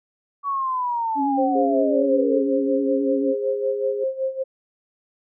sine linear sweep, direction down, 1137 to 415.3 Hz, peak -21 dBFS, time 0.43-2.44 s, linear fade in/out 50 ms
sine tone with vibrato, 277.2 Hz, C#4, in tune, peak -21 dBFS, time 1.15-3.35 s, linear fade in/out 50 ms, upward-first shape triangle, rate 9.2 Hz, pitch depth 43 cents each way
sine tone with tremolo, 529 Hz, C5, 19 cents sharp, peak -19 dBFS, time 1.37-4.44 s, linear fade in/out 20 ms, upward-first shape sine, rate 5.3 Hz, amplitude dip 80%
sine tone, 410 Hz, G#4, 22 cents flat, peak -24 dBFS, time 1.55-4.04 s, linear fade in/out 5 ms
effects none

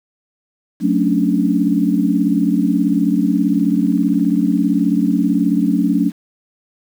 sine chord, D major seventh, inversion first, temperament just, 183.54 / 220.2 / 275.3 / 293.7 Hz, F#3 / A3 / C#4 / D4, -14 / +2 / -12 / 0 cents, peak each -18 dBFS, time 0.8-6.12 s, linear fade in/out 50 ms, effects 7-bit

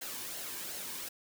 white noise with flanger, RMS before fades -41 dBFS, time 0.01-1.09 s, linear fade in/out 10 ms, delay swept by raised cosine 0.83 to 1.55 ms, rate 2.7 Hz, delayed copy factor -0.5, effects none

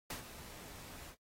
pink noise with ADSR envelope, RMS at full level -40 dBFS, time 0.1-1.16 s, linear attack 4 ms, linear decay 110 ms, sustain -12 dB, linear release 67 ms, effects noise-tail reverb RT60 0.1 s tail -19 dB re dry + AAC 48 kbps

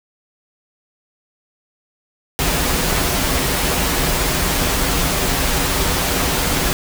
pink noise with comb filter, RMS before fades -18 dBFS, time 2.39-6.73 s, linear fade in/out 0 ms, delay 9.2 ms, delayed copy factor -0.55, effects none

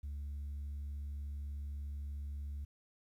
sine tone, 71.7 Hz, D2, 41 cents flat, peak -37 dBFS, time 0.03-2.65 s, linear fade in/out 10 ms, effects tanh soft clip ceiling -38 dBFS + 12-bit

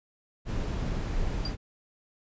brown noise, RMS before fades -30 dBFS, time 0.45-1.57 s, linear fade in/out 50 ms
sine tone with exponential decay, 4759 Hz, D8, 22 cents sharp, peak -29 dBFS, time 1.45-1.53 s, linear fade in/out 5 ms, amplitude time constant 17 ms
effects resampled to 16000 Hz

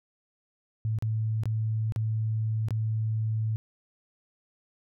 sine tone with dropouts, 110 Hz, A2, in tune, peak -25 dBFS, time 0.85-3.56 s, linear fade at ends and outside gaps 0 ms, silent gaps 0.987-1.024 / 1.435-1.456 / 1.922-1.961 / 2.685-2.707 s, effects none

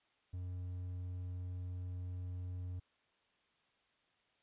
triangle tone, 90.3 Hz, F#2, 42 cents flat, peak -38 dBFS, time 0.33-2.8 s, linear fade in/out 10 ms, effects white hiss -75 dBFS RMS until 4.42 s + resampled to 8000 Hz

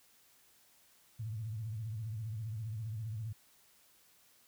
sine tone with vibrato, 110 Hz, A2, in tune, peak -37 dBFS, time 1.19-3.33 s, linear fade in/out 10 ms, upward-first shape sine, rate 15 Hz, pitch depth 120 cents each way, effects white hiss -66 dBFS RMS until 4.47 s

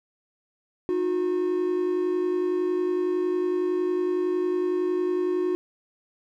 triangle tone pair together, 311.1 / 362 Hz, D#4 / F#4, 0 / -38 cents, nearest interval minor third, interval 262 cents, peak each -28 / -21 dBFS, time 0.89-5.55 s, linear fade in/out 0 ms, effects none

